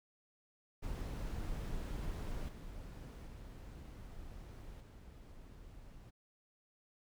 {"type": "noise with level steps", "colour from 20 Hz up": "brown", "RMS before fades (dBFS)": [-41, -48, -50, -54], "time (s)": [0.82, 6.11], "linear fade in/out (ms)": 20, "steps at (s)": [2.48, 3.26, 4.8], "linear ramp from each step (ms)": 10, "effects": []}